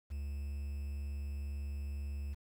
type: tone with quantisation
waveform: triangle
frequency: 71 Hz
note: C#2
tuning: 42 cents sharp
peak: -35 dBFS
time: 0.1-2.35 s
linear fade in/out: 20 ms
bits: 10
effects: none